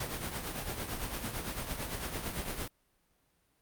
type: noise with tremolo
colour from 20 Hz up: pink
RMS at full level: -35 dBFS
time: 0-2.68 s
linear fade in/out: 5 ms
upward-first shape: triangle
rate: 8.9 Hz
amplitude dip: 60%
effects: pink hiss -73 dBFS RMS until 3.61 s + Opus 48 kbps